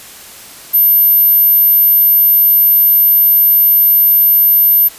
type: tone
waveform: sine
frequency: 13000 Hz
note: G#9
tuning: 38 cents flat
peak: -5 dBFS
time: 0.73-4.89 s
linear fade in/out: 20 ms
effects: white hiss -34 dBFS RMS until 4.98 s + resampled to 32000 Hz